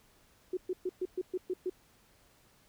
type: tone bursts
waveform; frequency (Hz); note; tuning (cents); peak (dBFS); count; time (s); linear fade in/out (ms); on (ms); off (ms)
sine; 366.9; F#4; -15; -30; 8; 0.53-1.698; 5; 41; 120
effects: pink hiss -65 dBFS RMS until 2.68 s